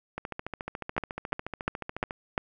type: two click trains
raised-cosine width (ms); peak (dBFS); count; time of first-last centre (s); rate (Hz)
0.5; -11 / -19; 5 / 28; 0.98-2.379 / 0.18-2.109; 2.86 / 14
effects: none